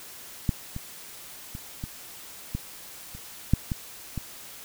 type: clicks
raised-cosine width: 5 ms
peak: -10 / -21 / -24 / -20 / -16 / -29 / -6 / -15 / -18 dBFS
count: 9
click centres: 0.492 / 0.764 / 1.551 / 1.839 / 2.55 / 3.15 / 3.536 / 3.718 / 4.177 s
effects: white hiss -44 dBFS RMS until 4.64 s